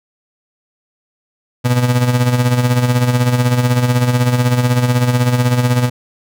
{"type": "tone with tremolo", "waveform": "35% pulse", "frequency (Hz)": 123.47, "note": "B2", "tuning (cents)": 0, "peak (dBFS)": -7, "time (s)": [1.64, 5.9], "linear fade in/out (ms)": 20, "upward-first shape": "sine", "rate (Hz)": 16, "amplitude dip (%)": 60, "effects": []}